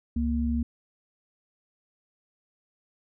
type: tone pair together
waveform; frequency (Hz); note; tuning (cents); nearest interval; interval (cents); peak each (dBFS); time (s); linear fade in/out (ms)
sine; 69.75 / 234.6; C#2 / A#3; +11 / +11; octave + major sixth; 2100; -27 / -26; 0.16-0.63; 5
effects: none